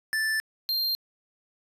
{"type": "tone pair in turn", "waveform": "square", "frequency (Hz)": [1760, 4186], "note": ["A6", "C8"], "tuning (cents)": [0, 0], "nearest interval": "octave + minor third", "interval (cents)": 1500, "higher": "second", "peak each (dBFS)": -25, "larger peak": "neither", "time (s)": [[0.13, 0.4], [0.69, 0.95]], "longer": "first", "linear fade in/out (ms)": 0, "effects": ["resampled to 32000 Hz", "11-bit"]}